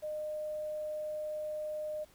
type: tone with quantisation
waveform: sine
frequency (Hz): 610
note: D#5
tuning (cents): -34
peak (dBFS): -35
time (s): 0.02-2.05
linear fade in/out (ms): 20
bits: 10
effects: pink hiss -63 dBFS RMS until 2.14 s